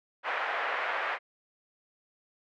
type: band-pass noise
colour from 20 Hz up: white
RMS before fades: -32 dBFS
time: 0.23-1.19 s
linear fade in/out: 50 ms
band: 530 to 2100 Hz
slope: 24 dB/octave
effects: none